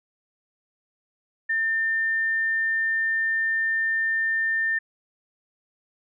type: tone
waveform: sine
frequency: 1800 Hz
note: A6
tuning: 39 cents sharp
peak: -21 dBFS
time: 1.49-4.79 s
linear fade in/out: 10 ms
effects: none